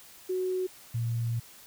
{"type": "tone pair in turn", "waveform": "sine", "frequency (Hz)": [370, 116.54], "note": ["F#4", "A#2"], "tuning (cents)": [0, 0], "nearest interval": "octave + minor sixth", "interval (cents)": 2000, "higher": "first", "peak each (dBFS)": -27, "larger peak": "neither", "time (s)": [[0.29, 0.67], [0.94, 1.4]], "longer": "second", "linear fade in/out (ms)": 10, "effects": ["white hiss -52 dBFS RMS until 1.66 s"]}